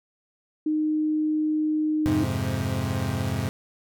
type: tone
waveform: sine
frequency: 307.9 Hz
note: D#4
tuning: 18 cents flat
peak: -21 dBFS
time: 0.66-2.24 s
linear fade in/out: 5 ms
type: chord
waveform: 30% pulse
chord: F minor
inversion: none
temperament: equal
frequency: 87.31 / 103.83 / 130.81 Hz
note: F2 / Ab2 / C3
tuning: 0 / 0 / 0 cents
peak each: -28 / -26 / -26 dBFS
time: 2.06-3.49 s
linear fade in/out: 0 ms
effects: none